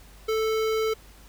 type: tone with notch filter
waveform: square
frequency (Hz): 440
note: A4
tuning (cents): 0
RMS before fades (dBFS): -25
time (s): 0.28-0.94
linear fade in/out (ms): 10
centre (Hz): 9200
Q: 1
effects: added 50 Hz sine -49 dBFS peak until 1.28 s + pink hiss -53 dBFS RMS until 1.28 s